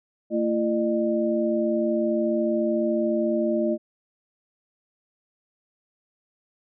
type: tone cluster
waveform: sine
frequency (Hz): 225.5 / 339.3 / 605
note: A3 / F4 / D#5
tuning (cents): +43 / -50 / -49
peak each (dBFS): -25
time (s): 0.3-3.78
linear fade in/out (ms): 50
effects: none